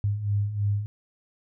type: beating tone pair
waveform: sine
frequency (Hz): 100 / 103.1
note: G2 / G#2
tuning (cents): +35 / -12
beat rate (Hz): 3.1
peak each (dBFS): -30 / -24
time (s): 0.04-0.86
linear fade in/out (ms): 0
effects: none